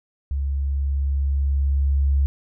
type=tone with level ramp; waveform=sine; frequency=69.3 Hz; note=C#2; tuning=in tune; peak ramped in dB=-21 to -15 dBFS; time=0.31-2.26 s; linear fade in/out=0 ms; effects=none